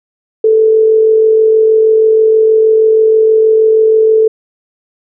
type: tone with amplitude modulation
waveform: sine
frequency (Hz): 440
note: A4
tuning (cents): 0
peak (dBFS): -3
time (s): 0.44-4.28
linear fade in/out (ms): 5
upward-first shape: sine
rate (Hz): 46.3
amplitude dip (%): 35
effects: none